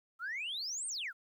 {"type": "exponential two-way sweep", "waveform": "sine", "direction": "up then down", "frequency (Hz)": [1289, 9030, 1289], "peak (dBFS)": -35, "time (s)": [0.19, 1.13], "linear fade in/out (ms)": 50, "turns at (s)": 0.87, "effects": ["tanh soft clip ceiling -33 dBFS", "12-bit"]}